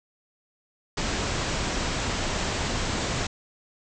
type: low-pass noise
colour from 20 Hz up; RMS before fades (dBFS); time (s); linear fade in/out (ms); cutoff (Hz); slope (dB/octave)
pink; -28; 0.97-3.27; 5; 7900; 96
effects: none